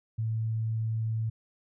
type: tone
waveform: sine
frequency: 111.5 Hz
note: A2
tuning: 23 cents sharp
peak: -27 dBFS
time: 0.18-1.3 s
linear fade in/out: 10 ms
effects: none